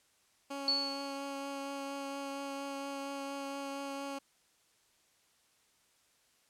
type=tone with vibrato; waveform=15% pulse; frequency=277.2 Hz; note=C#4; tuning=in tune; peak=-32 dBFS; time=0.5-4.19 s; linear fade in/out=10 ms; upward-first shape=triangle; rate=4.3 Hz; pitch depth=12 cents each way
type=tone with exponential decay; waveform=sine; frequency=4435 Hz; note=C#8; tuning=in tune; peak=-25 dBFS; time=0.68-1.33 s; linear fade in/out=1 ms; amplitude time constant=140 ms
effects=white hiss -70 dBFS RMS until 6.49 s + low-pass 10000 Hz 12 dB/octave